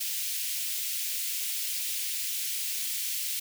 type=high-pass noise; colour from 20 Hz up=white; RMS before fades=-32 dBFS; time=0-3.4 s; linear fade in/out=10 ms; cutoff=2300 Hz; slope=24 dB/octave; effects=none